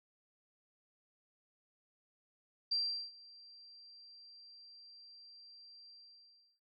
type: tone with ADSR envelope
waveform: sine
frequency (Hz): 4718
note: D8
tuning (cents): +7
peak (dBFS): -30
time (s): 2.71-6.6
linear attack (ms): 11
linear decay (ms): 390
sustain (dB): -24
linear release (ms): 700
effects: none